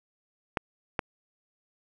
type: clicks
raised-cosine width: 0.5 ms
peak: -11 dBFS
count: 2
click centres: 0.572 / 0.992 s
effects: none